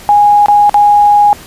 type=tone with dropouts; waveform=sine; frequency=825 Hz; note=G#5; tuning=12 cents flat; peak=-3 dBFS; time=0.09-1.33 s; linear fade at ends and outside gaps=0 ms; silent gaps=0.46-0.484 / 0.695-0.743 s; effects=pink hiss -33 dBFS RMS until 1.46 s + resampled to 32000 Hz